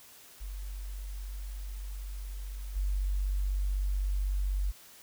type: tone with level steps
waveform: sine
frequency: 48 Hz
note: G1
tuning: 36 cents flat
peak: -36 / -27 dBFS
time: 0.4-4.72 s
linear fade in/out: 20 ms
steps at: 2.75 s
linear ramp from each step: 20 ms
effects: white hiss -54 dBFS RMS until 5.02 s